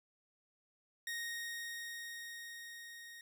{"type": "tone with level ramp", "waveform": "sawtooth", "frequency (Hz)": 1864.7, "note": "A#6", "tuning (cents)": 0, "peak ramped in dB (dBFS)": [-35, -47], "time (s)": [1.07, 3.21], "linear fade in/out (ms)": 2, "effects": []}